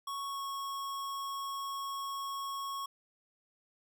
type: tone with pitch glide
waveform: square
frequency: 1108.7 to 1101 Hz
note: C#6 to C#6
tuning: 0 to -12 cents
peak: -37 dBFS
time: 0.07-2.86 s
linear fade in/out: 5 ms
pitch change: -12 cents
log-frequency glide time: 0.28-0.41 s
effects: none